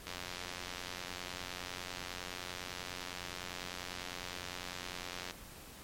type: click train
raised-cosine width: 0.2 ms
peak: -23 dBFS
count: 472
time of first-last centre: 0.07-5.309 s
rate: 89.9 Hz
effects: pink hiss -52 dBFS RMS until 5.83 s + MP3 64 kbps